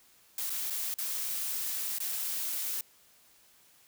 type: noise with dropouts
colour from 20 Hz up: blue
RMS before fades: -34 dBFS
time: 0.38-2.81 s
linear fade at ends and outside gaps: 2 ms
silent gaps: 0.497-0.502 / 0.701-0.705 / 0.941-0.985 / 1.985-2.002 s
effects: white hiss -62 dBFS RMS until 3.87 s